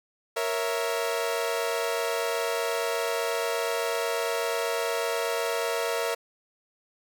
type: chord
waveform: sawtooth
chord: A# diminished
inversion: none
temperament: equal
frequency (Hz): 466.2 / 554.4 / 659.3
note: A#4 / C#5 / E5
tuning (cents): 0 / 0 / 0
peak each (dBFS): -25 / -29 / -27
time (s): 0.36-6.15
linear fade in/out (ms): 10
effects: none